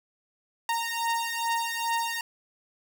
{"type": "beating tone pair", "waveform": "sawtooth", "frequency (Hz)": [924, 926.4], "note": ["A#5", "A#5"], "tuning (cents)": [-16, -11], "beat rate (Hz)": 2.4, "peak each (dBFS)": -26, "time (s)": [0.69, 2.21], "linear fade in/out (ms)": 2, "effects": []}